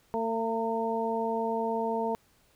harmonic tone with a mistuned harmonic, 225.9 Hz, A3, 46 cents sharp, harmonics 1 / 2 / 3 / 4, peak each -34 / -31 / -34 / -32 dBFS, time 0.14-2.15 s, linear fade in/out 0 ms, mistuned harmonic 4, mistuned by +17 cents, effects pink hiss -65 dBFS RMS until 2.55 s

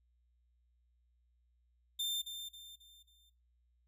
40% pulse tone with echo, 3587 Hz, A7, 33 cents sharp, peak -33 dBFS, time 1.99-2.22 s, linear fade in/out 10 ms, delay 270 ms, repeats 4, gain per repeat -8 dB, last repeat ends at 3.3 s, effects noise-tail reverb RT60 0.3 s tail -19 dB re dry + added 60 Hz sine -70 dBFS peak until 3.87 s

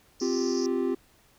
white band-pass noise, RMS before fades -39 dBFS, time 0.2-0.66 s, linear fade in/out 0 ms, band 4800 to 6100 Hz, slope 96 dB/octave
triangle chord, C suspended fourth, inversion none, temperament just, 261.6 / 348.8 / 392.4 Hz, C4 / F4 / G4, 0 / -2 / +2 cents, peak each -27 dBFS, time 0.21-0.95 s, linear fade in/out 10 ms
effects pink hiss -61 dBFS RMS until 1.38 s

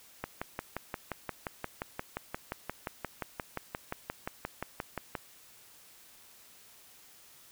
click train, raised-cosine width 0.5 ms, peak -19 dBFS, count 29, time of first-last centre 0.24-5.152 s, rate 5.7 Hz, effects white hiss -57 dBFS RMS until 7.51 s

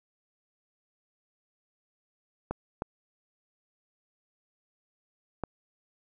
clicks, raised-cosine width 1 ms, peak -17 dBFS, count 3, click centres 2.51 / 2.821 / 5.437 s, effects none

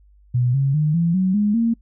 sine tone with pitch steps, 123.47 / 137 / 152.01 / 168.66 / 187.15 / 207.7 / 230.4 Hz, B2 / C#3 / D#3 / E3 / F#3 / G#3 / A#3, 0 / -20 / -40 / +40 / +20 / 0 / -20 cents, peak -15 dBFS, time 0.34-1.74 s, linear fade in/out 10 ms, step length 200 ms, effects noise-tail reverb RT60 0.1 s tail -26 dB re dry + added 50 Hz sine -49 dBFS peak until 1.81 s

